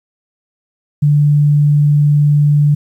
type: tone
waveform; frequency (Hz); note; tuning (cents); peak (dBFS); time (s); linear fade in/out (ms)
sine; 146.83; D3; 0; -7; 1.02-2.75; 10
effects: 8-bit